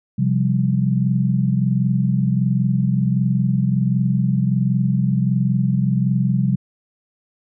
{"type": "chord", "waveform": "sine", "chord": "C suspended fourth", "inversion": "none", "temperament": "equal", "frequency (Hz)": [130.81, 174.61, 196], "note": ["C3", "F3", "G3"], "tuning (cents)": [0, 0, 0], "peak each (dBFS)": [-18, -21, -20], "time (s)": [0.18, 6.56], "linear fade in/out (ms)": 10, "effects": []}